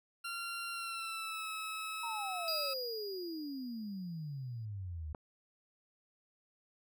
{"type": "tone with pitch glide", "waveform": "20% pulse", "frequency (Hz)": [1379, 1294.1], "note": ["F6", "E6"], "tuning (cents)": [-22, -32], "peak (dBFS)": -34, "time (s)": [0.24, 2.74], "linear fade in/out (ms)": 10, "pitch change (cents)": -110, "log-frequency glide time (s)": [0.72, 1.47]}
{"type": "exponential sweep", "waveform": "sine", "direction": "down", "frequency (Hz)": [952, 73.42], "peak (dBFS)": -39, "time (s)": [2.03, 5.13], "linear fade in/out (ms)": 5}
{"type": "tone with exponential decay", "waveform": "square", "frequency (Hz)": 4879, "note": "D#8", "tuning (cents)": -35, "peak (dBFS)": -34, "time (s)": [2.48, 4.65], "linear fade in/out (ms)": 0, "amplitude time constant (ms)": 470}
{"type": "click", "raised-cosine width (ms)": 1, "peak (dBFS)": -29, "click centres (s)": 5.148}
{"effects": []}